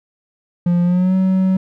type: tone with pitch glide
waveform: triangle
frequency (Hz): 174.61 to 188.23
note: F3 to F#3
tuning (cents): 0 to +30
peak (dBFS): -10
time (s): 0.66-1.57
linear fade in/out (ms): 5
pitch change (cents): +130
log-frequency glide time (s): 0.83-1.15
effects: none